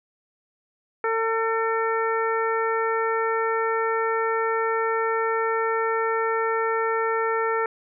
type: harmonic tone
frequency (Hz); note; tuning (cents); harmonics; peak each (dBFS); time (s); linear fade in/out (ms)
450; A4; +39; 1 / 2 / 3 / 4 / 5; -24 / -28 / -27 / -31 / -35; 1.04-7.66; 2
effects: none